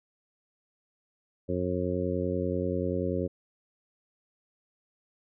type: harmonic tone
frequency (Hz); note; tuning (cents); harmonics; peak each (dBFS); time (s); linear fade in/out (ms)
90.3; F#2; -42; 1 / 2 / 3 / 4 / 5 / 6; -34 / -34 / -34 / -34 / -34 / -34; 1.48-3.28; 20
effects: none